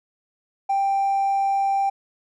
triangle tone with hard clipping, 787 Hz, G5, 7 cents sharp, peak -18 dBFS, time 0.69-1.9 s, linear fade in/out 10 ms, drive 2 dB, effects none

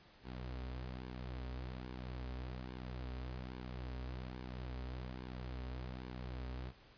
sawtooth tone with flanger, 62.8 Hz, B1, 30 cents sharp, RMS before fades -45 dBFS, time 0.23-6.73 s, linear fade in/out 50 ms, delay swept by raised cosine 1.5 to 6 ms, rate 1.2 Hz, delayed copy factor -0.55, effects pink hiss -63 dBFS RMS until 6.97 s + resampled to 11025 Hz

